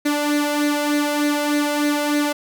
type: tone with flanger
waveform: sawtooth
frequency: 293.7 Hz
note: D4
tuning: in tune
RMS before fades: -20 dBFS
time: 0.05-2.33 s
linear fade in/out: 10 ms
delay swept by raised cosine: 0.47 to 1.47 ms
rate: 3.3 Hz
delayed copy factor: +0.6
effects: none